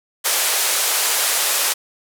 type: band-pass noise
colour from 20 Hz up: white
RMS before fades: -19 dBFS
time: 0.24-1.74 s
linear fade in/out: 20 ms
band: 440 to 13000 Hz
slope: 24 dB/octave
effects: none

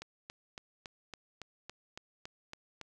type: click train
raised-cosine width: 0.2 ms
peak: -26 dBFS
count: 11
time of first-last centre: 0.02-2.813 s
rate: 3.58 Hz
effects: none

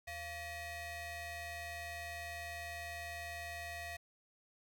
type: ring-modulated tone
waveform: 30% pulse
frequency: 610 Hz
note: D#5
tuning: 34 cents flat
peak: -37 dBFS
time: 0.07-3.97 s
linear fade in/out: 10 ms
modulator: 1300 Hz
effects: none

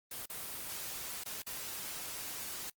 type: noise with dropouts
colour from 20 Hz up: white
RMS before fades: -42 dBFS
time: 0.11-2.7 s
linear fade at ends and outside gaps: 5 ms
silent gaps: 0.258-0.297 / 1.237-1.258 / 1.422-1.465 s
effects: noise-tail reverb RT60 0.1 s tail -26 dB re dry + Opus 24 kbps

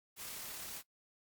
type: noise with amplitude modulation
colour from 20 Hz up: white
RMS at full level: -44 dBFS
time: 0.16-0.83 s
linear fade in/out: 50 ms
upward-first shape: sine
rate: 34.7 Hz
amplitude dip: 30%
effects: noise-tail reverb RT60 0.1 s tail -19 dB re dry + Opus 48 kbps

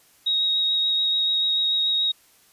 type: tone with vibrato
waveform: sine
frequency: 3777 Hz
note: A#7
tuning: 22 cents sharp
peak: -19 dBFS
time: 0.26-2.12 s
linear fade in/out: 10 ms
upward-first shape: sine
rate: 6.9 Hz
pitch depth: 11 cents each way
effects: white hiss -57 dBFS RMS until 2.52 s + resampled to 32000 Hz

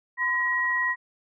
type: tone pair together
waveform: sine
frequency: 1020 / 1903.4 Hz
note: C6 / A#6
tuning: -44 / +36 cents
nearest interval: major seventh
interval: 1080 cents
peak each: -29 / -23 dBFS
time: 0.17-0.96 s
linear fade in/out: 50 ms
effects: none

